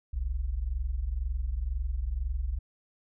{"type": "tone pair together", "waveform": "sine", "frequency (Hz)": [43.28, 65.3], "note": ["F1", "C2"], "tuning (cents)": [-15, -3], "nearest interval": "perfect fifth", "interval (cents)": 712, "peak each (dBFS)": [-32, -30], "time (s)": [0.13, 2.59], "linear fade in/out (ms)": 10, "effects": []}